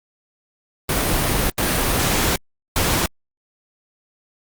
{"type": "noise bursts at uneven times", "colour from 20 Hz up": "pink", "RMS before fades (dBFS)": -19, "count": 3, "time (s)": [[0.89, 1.5], [1.58, 2.36], [2.76, 3.06]], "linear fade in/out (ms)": 2, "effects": ["Opus 32 kbps"]}